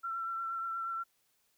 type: tone with vibrato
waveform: sine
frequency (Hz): 1351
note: E6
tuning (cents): +42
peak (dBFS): -34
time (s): 0.03-1.04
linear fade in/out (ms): 20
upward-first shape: sine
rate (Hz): 8.4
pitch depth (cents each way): 21
effects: white hiss -74 dBFS RMS until 1.57 s